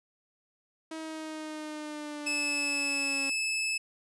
sawtooth linear sweep, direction down, 320.3 to 274.4 Hz, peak -33 dBFS, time 0.91-3.3 s, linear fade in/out 5 ms
sawtooth tone, 2609 Hz, E7, 18 cents flat, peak -25 dBFS, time 2.26-3.78 s, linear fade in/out 10 ms
effects resampled to 24000 Hz

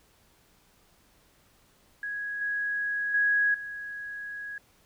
sine tone with level steps, 1661.2 Hz, G#6, in tune, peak -31 / -27 / -21 / -35 dBFS, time 2.03-4.58 s, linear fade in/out 2 ms, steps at 2.41 / 3.14 / 3.54 s, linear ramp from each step 5 ms, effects pink hiss -63 dBFS RMS until 4.85 s

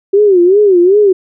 sine tone with vibrato, 382.1 Hz, G4, 44 cents flat, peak -4 dBFS, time 0.13-1.13 s, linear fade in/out 10 ms, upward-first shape sine, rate 2.6 Hz, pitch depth 170 cents each way, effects none

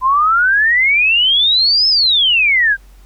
sine exponential two-way sweep, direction up then down, 1011 to 5274 to 1555 Hz, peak -9 dBFS, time 0.01-2.77 s, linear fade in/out 50 ms, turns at 1.88 s, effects added 46 Hz sine -39 dBFS peak until 3.05 s + pink hiss -52 dBFS RMS until 3.05 s

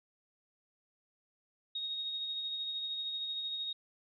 sine tone with tremolo, 3745 Hz, A#7, 7 cents sharp, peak -34 dBFS, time 1.75-3.73 s, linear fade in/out 5 ms, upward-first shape sine, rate 13 Hz, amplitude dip 30%, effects none

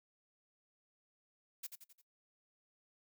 blue noise with echo, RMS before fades -43 dBFS, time 1.63-1.67 s, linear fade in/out 10 ms, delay 87 ms, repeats 4, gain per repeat -6 dB, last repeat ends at 2.018 s, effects noise-tail reverb RT60 0.1 s tail -20 dB re dry

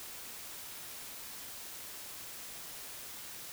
silence, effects white hiss -46 dBFS RMS until 3.52 s

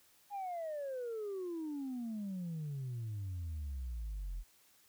sine exponential sweep, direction down, 830.6 to 40.79 Hz, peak -36 dBFS, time 0.3-4.44 s, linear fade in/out 50 ms, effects tanh soft clip ceiling -36 dBFS + white hiss -67 dBFS RMS until 4.88 s

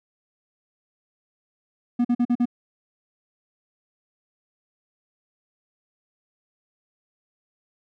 triangle tone bursts, 242 Hz, B3, 35 cents flat, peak -15 dBFS, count 5, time 1.99-2.456 s, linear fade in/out 10 ms, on 58 ms, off 44 ms, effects none

